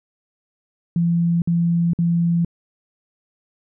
sine tone bursts, 170 Hz, F3, 46 cents flat, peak -15 dBFS, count 3, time 0.96-2.448 s, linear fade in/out 2 ms, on 460 ms, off 54 ms, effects none

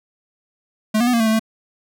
square tone with pitch steps, 215.8 / 239.9 / 248.6 / 232.6 / 222.5 / 219.3 / 222 Hz, A3 / A#3 / B3 / A#3 / A3 / A3 / A3, -33 / +50 / +12 / -4 / +20 / -6 / +16 cents, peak -15 dBFS, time 0.94-1.395 s, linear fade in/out 10 ms, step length 65 ms, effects none

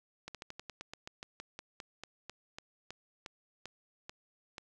slowing click train, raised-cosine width 0.2 ms, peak -26 dBFS, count 21, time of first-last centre 0.28-4.582 s, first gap 67 ms, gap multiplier 1.11, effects none

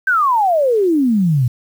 sine exponential sweep, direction down, 1583 to 116.54 Hz, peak -11 dBFS, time 0.07-1.48 s, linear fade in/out 5 ms, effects 7-bit

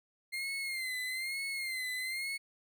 35% pulse tone with vibrato, 2100 Hz, C7, 6 cents sharp, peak -33 dBFS, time 0.32-2.38 s, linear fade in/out 20 ms, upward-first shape sine, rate 1.1 Hz, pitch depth 76 cents each way, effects none

